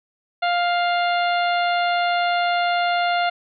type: harmonic tone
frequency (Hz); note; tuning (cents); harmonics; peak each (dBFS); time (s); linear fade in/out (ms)
701; F5; +6; 1 / 2 / 3 / 4 / 5 / 6; -19 / -25 / -29 / -31 / -33 / -35; 0.42-3.3; 10
effects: none